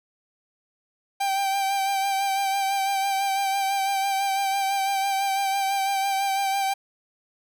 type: tone with vibrato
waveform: 45% pulse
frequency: 784 Hz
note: G5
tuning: in tune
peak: -22 dBFS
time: 1.2-6.74 s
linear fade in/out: 10 ms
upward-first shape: sine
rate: 6 Hz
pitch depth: 28 cents each way
effects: none